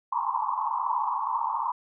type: band-pass noise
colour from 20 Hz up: white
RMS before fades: -28 dBFS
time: 0.12-1.72 s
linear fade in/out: 5 ms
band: 860 to 1100 Hz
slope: 96 dB/octave
effects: none